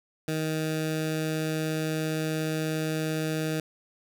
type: tone with notch filter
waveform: 15% pulse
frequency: 157.1 Hz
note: D#3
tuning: 17 cents sharp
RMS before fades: -29 dBFS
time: 0.28-3.6 s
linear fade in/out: 2 ms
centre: 950 Hz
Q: 1.5
effects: none